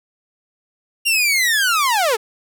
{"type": "linear sweep", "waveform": "sawtooth", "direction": "down", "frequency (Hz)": [2816, 405.9], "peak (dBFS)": -11, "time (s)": [1.05, 2.17], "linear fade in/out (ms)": 20, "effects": []}